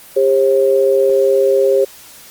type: tone pair together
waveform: sine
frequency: 400.4 / 536.9 Hz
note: G4 / C5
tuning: +37 / +45 cents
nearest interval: perfect fourth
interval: 508 cents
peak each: -12 dBFS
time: 0.16-1.85 s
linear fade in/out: 10 ms
effects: white hiss -39 dBFS RMS until 2.3 s + Opus 24 kbps